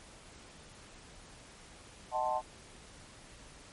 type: chord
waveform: sine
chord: D# diminished seventh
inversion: none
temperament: equal with one note detuned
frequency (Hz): 622.3 / 746.9 / 880 / 1046.5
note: D#5 / F#5 / A5 / C6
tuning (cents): 0 / +16 / 0 / 0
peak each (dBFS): -36 / -35 / -33 / -39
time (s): 2.11-2.42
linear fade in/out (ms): 50
effects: pink hiss -54 dBFS RMS until 3.72 s + MP3 48 kbps